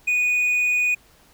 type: tone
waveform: triangle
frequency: 2471 Hz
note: D#7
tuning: 13 cents flat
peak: -16 dBFS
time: 0.07-0.95 s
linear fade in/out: 10 ms
effects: pink hiss -55 dBFS RMS until 1.33 s